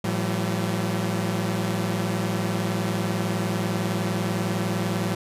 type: tone cluster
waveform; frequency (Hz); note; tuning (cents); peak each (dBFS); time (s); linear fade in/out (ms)
sawtooth; 110.7 / 170.7 / 190.6; A2 / F3 / G3; +11 / -39 / -48; -24; 0.04-5.15; 5
effects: resampled to 32000 Hz